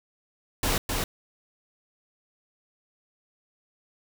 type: noise with echo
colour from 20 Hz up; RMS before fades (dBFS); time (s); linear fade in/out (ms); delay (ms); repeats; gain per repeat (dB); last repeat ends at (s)
pink; -25; 0.63-0.78; 2; 260; 1; -3; 1.04
effects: none